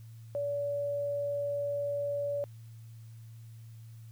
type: tone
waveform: sine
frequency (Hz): 573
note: D5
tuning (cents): -43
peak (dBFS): -30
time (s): 0.35-2.44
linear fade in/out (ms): 0
effects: added 113 Hz sine -46 dBFS peak until 4.11 s + white hiss -66 dBFS RMS until 4.11 s